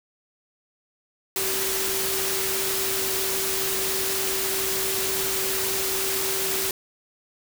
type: tone in noise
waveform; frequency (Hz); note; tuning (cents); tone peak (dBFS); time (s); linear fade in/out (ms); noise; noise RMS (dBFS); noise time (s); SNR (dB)
sine; 384.7; G4; -33; -31; 1.36-6.71; 2; white; -26; 1.36-6.71; -8
effects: none

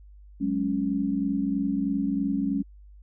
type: chord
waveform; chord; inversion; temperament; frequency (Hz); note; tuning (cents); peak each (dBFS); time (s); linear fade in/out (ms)
sine; F# suspended second; none; just; 185 / 208.1 / 277.5; F#3 / G#3 / C#4; 0 / +4 / +2; -31 / -28 / -26; 0.4-2.63; 20
effects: added 50 Hz sine -46 dBFS peak until 3.02 s

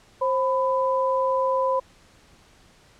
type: tone pair together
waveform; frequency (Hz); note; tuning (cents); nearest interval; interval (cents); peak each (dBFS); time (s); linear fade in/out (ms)
sine; 529.3 / 1000; C5 / B5; +20 / +21; major seventh; 1101; -22 / -23; 0.21-1.8; 10
effects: pink hiss -55 dBFS RMS until 2.99 s + low-pass 8000 Hz 12 dB/octave

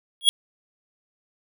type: tone with exponential growth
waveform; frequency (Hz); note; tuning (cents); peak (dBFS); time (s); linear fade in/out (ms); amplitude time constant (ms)
square; 3322; G#7; 0; -8; 0.21-0.29; 0; 16
effects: none

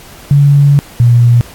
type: tone pair in turn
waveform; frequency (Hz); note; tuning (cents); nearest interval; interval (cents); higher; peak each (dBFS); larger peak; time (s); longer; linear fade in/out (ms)
sine; 142.4 / 119.74; C#3 / A#2; +47 / +47; minor third; 300; first; -3; neither; 0.31-0.79 / 1-1.41; first; 0
effects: pink hiss -35 dBFS RMS until 1.54 s + AAC 64 kbps

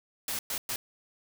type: noise bursts at uneven times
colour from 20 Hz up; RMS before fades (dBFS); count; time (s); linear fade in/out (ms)
white; -33; 3; 0.28-0.39 / 0.5-0.58 / 0.69-0.76; 2
effects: none

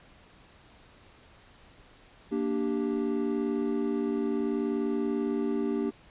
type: chord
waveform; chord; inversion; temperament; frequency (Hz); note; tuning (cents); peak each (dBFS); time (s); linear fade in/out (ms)
triangle; G minor; first; equal; 233.1 / 293.7 / 392; Bb3 / D4 / G4; 0 / 0 / 0; -29; 2.31-5.91; 20
effects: pink hiss -56 dBFS RMS until 6.1 s + resampled to 8000 Hz

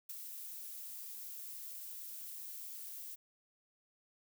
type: noise with ADSR envelope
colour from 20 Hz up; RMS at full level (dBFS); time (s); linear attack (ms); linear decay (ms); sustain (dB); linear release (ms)
violet; -42; 0.09-3.16; 7; 24; -5; 19
effects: none

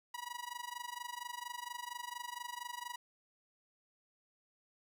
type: tone with amplitude modulation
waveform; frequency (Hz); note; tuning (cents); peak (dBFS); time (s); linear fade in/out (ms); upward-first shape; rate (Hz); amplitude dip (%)
sawtooth; 968; B5; -35; -35; 0.14-2.96; 5; sine; 24.3; 90
effects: none

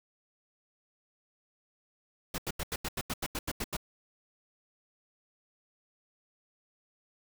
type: noise bursts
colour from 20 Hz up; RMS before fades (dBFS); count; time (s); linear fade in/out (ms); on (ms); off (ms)
pink; -34; 12; 2.34-3.768; 5; 42; 84
effects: none

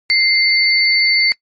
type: tone pair together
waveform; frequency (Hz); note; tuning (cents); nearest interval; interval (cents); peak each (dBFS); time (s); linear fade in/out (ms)
sine; 2093 / 4507; C7 / C#8; 0 / +28; octave + minor second; 1328; -13; 0.1-1.32; 0
effects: noise-tail reverb RT60 0.1 s tail -24 dB re dry + MP3 48 kbps

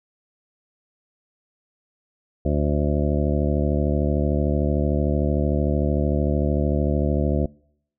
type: harmonic tone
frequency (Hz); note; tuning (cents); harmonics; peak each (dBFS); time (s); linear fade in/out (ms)
73.3; D2; -3; 1 / 2 / 3 / 4 / 5 / 7 / 8 / 9; -22 / -25 / -27 / -28 / -29 / -30 / -31 / -32; 2.45-7.46; 5
effects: noise-tail reverb RT60 0.7 s tail -26 dB re dry

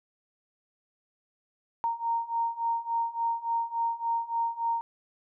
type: beating tone pair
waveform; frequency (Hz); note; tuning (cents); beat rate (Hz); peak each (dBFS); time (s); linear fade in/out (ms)
sine; 924 / 927.5; A#5 / A#5; -16 / -9; 3.5; -31 / -29; 1.84-4.81; 0
effects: none

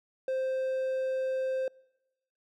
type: tone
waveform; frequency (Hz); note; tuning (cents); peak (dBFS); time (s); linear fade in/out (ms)
triangle; 523.3; C5; 0; -26; 0.28-1.68; 2
effects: noise-tail reverb RT60 1.0 s tail -26 dB re dry

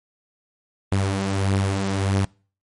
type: beating tone pair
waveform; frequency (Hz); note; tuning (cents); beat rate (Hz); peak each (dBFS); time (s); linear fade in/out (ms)
sawtooth; 96.3 / 97.9; G2 / G2; -30 / -2; 1.6; -22 / -17; 0.92-2.25; 0
effects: noise-tail reverb RT60 0.4 s tail -25 dB re dry + MP3 48 kbps

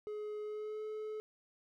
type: tone with pitch glide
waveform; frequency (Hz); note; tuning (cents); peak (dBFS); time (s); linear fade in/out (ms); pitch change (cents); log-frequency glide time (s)
triangle; 422.2 to 430.3; G#4 to A4; +29 to -39; -37; 0.07-1.2; 0; +32; 0.42-0.83
effects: none

